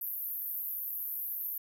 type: band-pass noise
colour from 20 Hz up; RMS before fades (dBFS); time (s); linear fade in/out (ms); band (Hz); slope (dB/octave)
pink; -37; 0.01-1.58; 5; 12000 to 15000; 96
effects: none

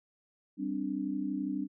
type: chord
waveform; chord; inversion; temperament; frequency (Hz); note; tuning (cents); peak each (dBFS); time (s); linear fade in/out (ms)
sine; G suspended fourth; none; equal; 196 / 261.6 / 293.7; G3 / C4 / D4; 0 / 0 / 0; -37 / -36 / -34; 0.57-1.68; 50
effects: none

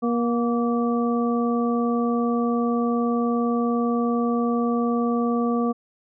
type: harmonic tone with a mistuned harmonic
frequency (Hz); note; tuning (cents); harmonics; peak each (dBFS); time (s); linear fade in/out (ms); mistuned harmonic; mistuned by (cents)
237.4; A#3; +32; 1 / 2 / 3 / 5; -21 / -26 / -31 / -30; 0.02-5.73; 20; 5; -43
effects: none

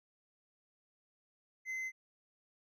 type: tone with hard clipping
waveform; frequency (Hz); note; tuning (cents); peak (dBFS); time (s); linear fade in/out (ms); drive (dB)
triangle; 2056; C7; -31; -38; 1.65-1.92; 50; 7
effects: none

